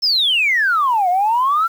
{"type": "exponential two-way sweep", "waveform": "sine", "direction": "down then up", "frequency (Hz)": [5380, 698.5, 1384], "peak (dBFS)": -12, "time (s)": [0.02, 1.68], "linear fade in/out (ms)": 20, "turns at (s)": 1.09, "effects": ["tanh soft clip ceiling -8 dBFS", "7-bit"]}